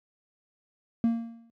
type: tone with exponential decay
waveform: triangle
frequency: 230.6 Hz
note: A#3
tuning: 19 cents flat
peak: -16 dBFS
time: 1.04-1.5 s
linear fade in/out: 0 ms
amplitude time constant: 100 ms
effects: tanh soft clip ceiling -13 dBFS + high-pass 80 Hz 12 dB/octave